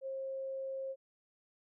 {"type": "tone", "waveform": "sine", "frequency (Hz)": 535, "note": "C5", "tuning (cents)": 38, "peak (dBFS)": -37, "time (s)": [0.01, 0.96], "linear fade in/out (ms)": 50, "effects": []}